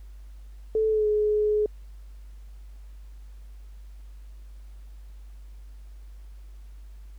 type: tone with pitch glide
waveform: sine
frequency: 437.5 to 422.6 Hz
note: A4 to G#4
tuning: -10 to +30 cents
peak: -20 dBFS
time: 0.75-1.66 s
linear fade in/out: 2 ms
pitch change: -60 cents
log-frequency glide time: 0.89-1.07 s
effects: added 50 Hz sine -41 dBFS peak until 7.18 s + pink hiss -64 dBFS RMS until 7.18 s